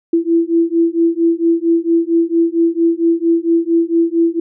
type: beating tone pair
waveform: sine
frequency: 331.9 / 336.3 Hz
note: E4 / E4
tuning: +12 / +35 cents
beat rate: 4.4 Hz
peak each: -14 dBFS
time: 0.13-4.4 s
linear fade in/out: 5 ms
effects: none